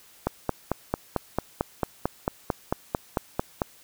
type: click train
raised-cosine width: 1 ms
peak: -9 dBFS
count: 16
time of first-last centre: 0.27-3.618 s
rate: 4.48 Hz
effects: white hiss -54 dBFS RMS until 3.83 s